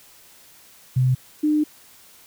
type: tone pair in turn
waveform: sine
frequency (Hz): 128.2 / 302.3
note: C3 / D#4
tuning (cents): -35 / -50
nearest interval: octave + minor third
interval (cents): 1485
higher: second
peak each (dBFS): -15 / -16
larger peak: first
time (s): 0.96-1.15 / 1.43-1.64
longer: second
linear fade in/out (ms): 10
effects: white hiss -50 dBFS RMS until 2.26 s